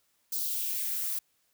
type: noise with high-pass filter sweep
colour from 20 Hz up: violet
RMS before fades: -32 dBFS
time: 0.32-1.19 s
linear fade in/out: 5 ms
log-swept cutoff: 4700 to 1000 Hz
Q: 1.9
effects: white hiss -72 dBFS RMS until 1.53 s